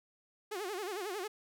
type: tone with vibrato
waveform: sawtooth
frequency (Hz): 391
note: G4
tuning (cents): -4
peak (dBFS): -33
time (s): 0.51-1.28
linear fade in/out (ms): 10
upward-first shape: sine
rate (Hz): 11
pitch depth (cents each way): 180
effects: none